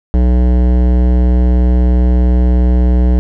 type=tone with hard clipping; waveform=sine; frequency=61.5 Hz; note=B1; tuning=7 cents flat; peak=-9 dBFS; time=0.14-3.19 s; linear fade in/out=0 ms; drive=16 dB; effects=none